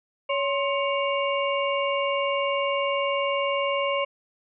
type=harmonic tone with a mistuned harmonic; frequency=560 Hz; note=C#5; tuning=18 cents sharp; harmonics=1 / 2 / 4 / 5; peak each=-25 / -28 / -31 / -32 dBFS; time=0.29-4.05 s; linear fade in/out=10 ms; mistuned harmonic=2; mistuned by=-95 cents; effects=none